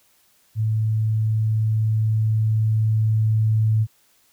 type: tone with level ramp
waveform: sine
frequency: 109.5 Hz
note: A2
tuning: 8 cents flat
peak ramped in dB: -18 to -15 dBFS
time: 0.55-3.87 s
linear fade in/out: 50 ms
effects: white hiss -60 dBFS RMS until 4.32 s